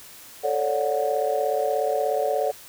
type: chord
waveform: sine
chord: D major seventh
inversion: second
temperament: just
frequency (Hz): 440.5 / 550.6 / 587.3 / 734.2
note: A4 / C#5 / D5 / F#5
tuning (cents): +2 / -12 / 0 / -14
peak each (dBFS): -26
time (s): 0.43-2.52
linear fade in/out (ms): 20
effects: tanh soft clip ceiling -11 dBFS + white hiss -45 dBFS RMS until 2.68 s